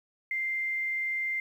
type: tone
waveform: sine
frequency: 2093 Hz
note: C7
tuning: in tune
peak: -28 dBFS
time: 0.31-1.4 s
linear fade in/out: 2 ms
effects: 10-bit